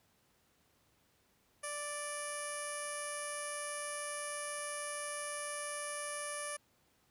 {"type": "tone with low-pass filter", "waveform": "15% pulse", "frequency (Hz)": 587.3, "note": "D5", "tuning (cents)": 0, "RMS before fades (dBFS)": -41, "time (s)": [1.63, 6.57], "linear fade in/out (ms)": 10, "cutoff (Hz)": 10000, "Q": 6.7, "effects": ["pink hiss -72 dBFS RMS until 7.1 s", "high-pass 60 Hz 12 dB/octave"]}